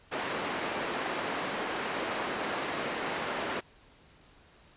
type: band-pass noise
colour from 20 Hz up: pink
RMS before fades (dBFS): -34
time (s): 0.11-3.61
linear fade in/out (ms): 20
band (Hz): 320 to 2600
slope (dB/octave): 12
effects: pink hiss -59 dBFS RMS until 4.76 s + resampled to 8000 Hz